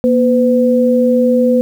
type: tone pair together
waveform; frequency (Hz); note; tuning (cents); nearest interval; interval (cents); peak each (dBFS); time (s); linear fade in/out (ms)
sine; 238.5 / 505.4; A#3 / B4; +40 / +40; octave + minor second; 1300; -11; 0.04-1.61; 0
effects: 7-bit